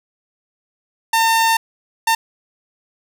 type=tone bursts at uneven times; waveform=sawtooth; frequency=905 Hz; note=A5; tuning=48 cents sharp; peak=-9 dBFS; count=2; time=1.13-1.57 / 2.07-2.15 s; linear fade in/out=5 ms; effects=none